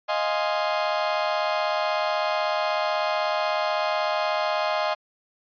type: chord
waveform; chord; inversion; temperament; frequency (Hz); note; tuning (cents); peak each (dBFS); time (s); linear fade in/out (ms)
35% pulse; F minor seventh; third; equal; 622.3 / 698.5 / 830.6 / 1046.5; Eb5 / F5 / Ab5 / C6; 0 / 0 / 0 / 0; -24 / -28 / -28 / -28; 0.08-4.95; 20
effects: resampled to 11025 Hz